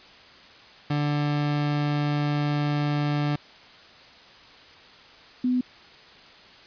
30% pulse / sine tone pair in turn, 146.83 / 250.7 Hz, D3 / B3, 0 / +26 cents, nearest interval major sixth, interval 926 cents, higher second, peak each -20 dBFS, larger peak neither, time 0.9-3.36 / 5.44-5.61 s, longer first, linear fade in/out 5 ms, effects white hiss -49 dBFS RMS until 6.66 s + resampled to 11025 Hz

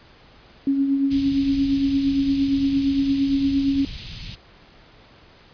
sine tone with tremolo, 275.4 Hz, C#4, 11 cents flat, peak -15 dBFS, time 0.67-3.85 s, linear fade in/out 2 ms, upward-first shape triangle, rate 8.7 Hz, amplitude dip 50%
pink band-stop noise, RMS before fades -33 dBFS, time 1.1-4.36 s, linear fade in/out 20 ms, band 170 to 2700 Hz, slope 24 dB/octave
effects pink hiss -50 dBFS RMS until 5.53 s + resampled to 11025 Hz

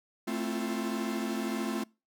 45% pulse chord, F major seventh, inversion first, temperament equal with one note detuned, 220 / 261.6 / 335.8 / 349.2 Hz, A3 / C4 / E4 / F4, 0 / 0 / +32 / 0 cents, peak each -34 / -36 / -40 / -38 dBFS, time 0.27-1.84 s, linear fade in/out 10 ms, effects noise-tail reverb RT60 0.3 s tail -25 dB re dry

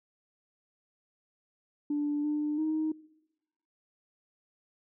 sine tone with pitch steps, 293.1 / 298.8 / 312.8 Hz, D4 / D4 / D#4, -3 / +30 / +9 cents, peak -26 dBFS, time 1.9-2.92 s, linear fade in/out 5 ms, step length 340 ms, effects noise-tail reverb RT60 0.9 s tail -22 dB re dry + tanh soft clip ceiling -23 dBFS

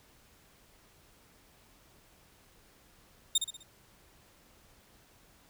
25% pulse tone with echo, 3666 Hz, A#7, 30 cents flat, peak -19 dBFS, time 3.35-3.38 s, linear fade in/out 5 ms, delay 63 ms, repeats 4, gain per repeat -7 dB, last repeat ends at 3.632 s, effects pink hiss -62 dBFS RMS until 5.49 s

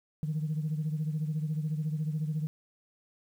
sine beating tone pair, 152.3 / 166.3 Hz, D#3 / E3, -37 / +16 cents, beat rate 14 Hz, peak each -29 / -35 dBFS, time 0.23-2.47 s, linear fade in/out 0 ms, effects tanh soft clip ceiling -24 dBFS + 10-bit

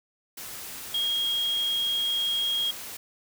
sine tone in noise, 3264 Hz, G#7, 31 cents flat, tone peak -24 dBFS, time 0.94-2.71 s, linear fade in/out 5 ms, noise white, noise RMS -39 dBFS, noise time 0.37-2.97 s, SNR +12 dB, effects none

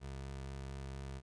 25% pulse tone with vibrato, 67.6 Hz, C#2, 43 cents flat, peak -39 dBFS, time 0-1.22 s, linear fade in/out 50 ms, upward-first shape sine, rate 4.2 Hz, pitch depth 14 cents each way, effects resampled to 22050 Hz

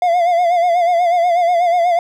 triangle tone with vibrato, 697 Hz, F5, 4 cents flat, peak -9 dBFS, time 0.02-1.99 s, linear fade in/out 2 ms, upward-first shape sine, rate 8.2 Hz, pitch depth 66 cents each way, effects none

